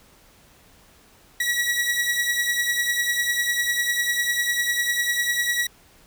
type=beating tone pair; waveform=sawtooth; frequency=1917 / 1927 Hz; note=A#6 / B6; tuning=+48 / -43 cents; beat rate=10 Hz; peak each=-23 / -19 dBFS; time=1.4-5.67 s; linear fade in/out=5 ms; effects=pink hiss -54 dBFS RMS until 6.06 s